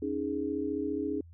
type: chord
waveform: sine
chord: C# suspended second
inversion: none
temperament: just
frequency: 277.2 / 311.8 / 415.8 Hz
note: C#4 / D#4 / G#4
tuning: 0 / +4 / +2 cents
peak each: -34 dBFS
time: 0.02-1.21 s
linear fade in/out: 5 ms
effects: added 84 Hz sine -49 dBFS peak until 1.33 s